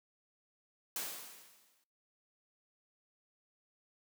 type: noise with exponential decay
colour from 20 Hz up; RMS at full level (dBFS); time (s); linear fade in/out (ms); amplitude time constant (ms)
white; -37; 0.96-1.84; 2; 190
effects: noise-tail reverb RT60 0.4 s tail -22 dB re dry + high-pass 200 Hz 12 dB/octave